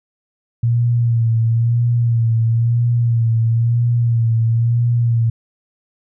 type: tone with vibrato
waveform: sine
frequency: 116.54 Hz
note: A#2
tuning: in tune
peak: -12 dBFS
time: 0.63-5.3 s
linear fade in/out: 5 ms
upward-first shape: sine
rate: 1 Hz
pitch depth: 43 cents each way
effects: none